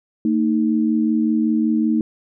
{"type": "tone pair together", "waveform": "sine", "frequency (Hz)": [226, 311.3], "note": ["A3", "D#4"], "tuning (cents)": [47, 1], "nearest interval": "tritone", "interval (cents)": 554, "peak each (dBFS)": [-17, -19], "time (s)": [0.25, 2.01], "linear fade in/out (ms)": 2, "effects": []}